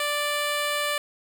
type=tone; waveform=10% pulse; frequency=587.3 Hz; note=D5; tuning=in tune; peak=-16 dBFS; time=0-0.98 s; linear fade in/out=2 ms; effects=none